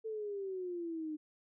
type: exponential sweep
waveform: sine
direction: down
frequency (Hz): 447.5 to 302.6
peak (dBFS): -37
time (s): 0.04-1.17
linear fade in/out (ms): 20
effects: none